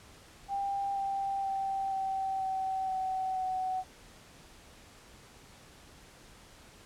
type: tone with pitch steps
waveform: sine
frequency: 794 / 786.2 / 778.6 / 771 / 763.4 / 756 / 748.6 Hz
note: G5 / G5 / G5 / G5 / G5 / F#5 / F#5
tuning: +22 / +5 / -12 / -29 / -46 / +37 / +20 cents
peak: -30 dBFS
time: 0.48-3.84 s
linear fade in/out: 50 ms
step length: 480 ms
effects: pink hiss -55 dBFS RMS until 6.85 s + low-pass 10000 Hz 12 dB/octave